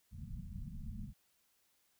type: low-pass noise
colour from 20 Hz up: pink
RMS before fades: -45 dBFS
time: 0.11-1.14 s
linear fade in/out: 50 ms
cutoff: 230 Hz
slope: 96 dB/octave
effects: white hiss -75 dBFS RMS until 1.99 s